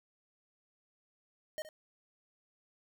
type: tone with echo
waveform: square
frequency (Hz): 619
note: D#5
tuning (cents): -9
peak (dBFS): -37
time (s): 1.58-1.62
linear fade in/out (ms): 0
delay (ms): 69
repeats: 1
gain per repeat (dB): -13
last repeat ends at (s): 1.689
effects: none